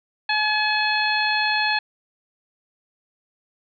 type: harmonic tone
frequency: 852 Hz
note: G#5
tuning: 44 cents sharp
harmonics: 1 / 2 / 3 / 4 / 5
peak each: -24 / -23 / -25 / -30 / -27 dBFS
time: 0.29-1.79 s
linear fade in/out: 5 ms
effects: none